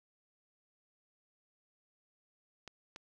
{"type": "clicks", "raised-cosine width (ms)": 0.2, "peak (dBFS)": -29, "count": 2, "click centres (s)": [2.677, 2.961], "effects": []}